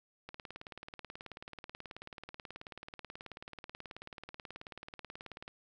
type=click train; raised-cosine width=0.3 ms; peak=-29 dBFS; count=97; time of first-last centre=0.29-5.479 s; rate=18.5 Hz; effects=none